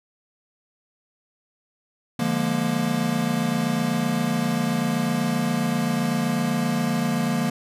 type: chord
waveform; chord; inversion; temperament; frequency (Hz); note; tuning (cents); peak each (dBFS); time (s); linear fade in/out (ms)
square; Bb dominant seventh; first; equal with one note detuned; 146.83 / 174.61 / 207.7 / 235.4; D3 / F3 / Ab3 / Bb3; 0 / 0 / 0 / +17; -30 / -28 / -29 / -25; 2.19-7.5; 5
effects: resampled to 32000 Hz